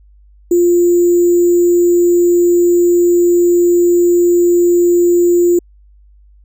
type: tone with sample-and-hold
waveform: sine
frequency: 349.2 Hz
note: F4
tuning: in tune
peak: -7 dBFS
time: 0.51-5.59 s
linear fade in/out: 5 ms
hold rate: 7350 Hz
effects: added 50 Hz sine -42 dBFS peak until 6.44 s